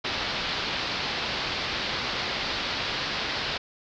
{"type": "low-pass noise", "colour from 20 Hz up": "white", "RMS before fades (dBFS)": -30, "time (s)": [0.04, 3.58], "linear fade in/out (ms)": 10, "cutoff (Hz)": 4800, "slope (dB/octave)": 48, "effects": []}